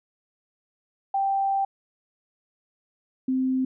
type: tone pair in turn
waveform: sine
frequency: 784 / 260 Hz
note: G5 / C4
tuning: 0 / -11 cents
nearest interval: octave + perfect fifth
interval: 1911 cents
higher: first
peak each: -21 dBFS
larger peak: neither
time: 1.14-1.65 / 3.28-3.65 s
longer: first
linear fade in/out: 5 ms
effects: none